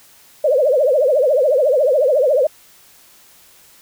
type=tone with vibrato; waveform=sine; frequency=554.4 Hz; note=C#5; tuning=in tune; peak=-11 dBFS; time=0.44-2.47 s; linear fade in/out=5 ms; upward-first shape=triangle; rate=14 Hz; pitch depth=250 cents each way; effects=white hiss -48 dBFS RMS until 3.81 s